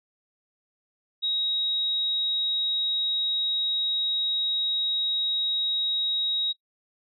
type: tone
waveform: sine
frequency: 3800 Hz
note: A#7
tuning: 33 cents sharp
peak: -24 dBFS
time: 1.22-6.53 s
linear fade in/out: 20 ms
effects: noise-tail reverb RT60 0.1 s tail -18 dB re dry